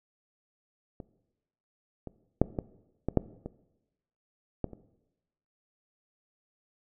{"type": "clicks", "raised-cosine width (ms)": 2, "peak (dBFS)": [-27, -25, -7, -16, -15, -8, -23, -16, -30], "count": 9, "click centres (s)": [1.002, 2.073, 2.416, 2.588, 3.086, 3.173, 3.46, 4.643, 4.733], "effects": ["noise-tail reverb RT60 1.0 s tail -18 dB re dry"]}